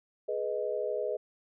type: chord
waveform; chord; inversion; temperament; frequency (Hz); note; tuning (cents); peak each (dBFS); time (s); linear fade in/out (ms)
sine; G# minor; none; equal with one note detuned; 421.6 / 493.9 / 622.3; G#4 / B4 / D#5; +26 / 0 / 0; -34; 0.28-1.17; 10
effects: none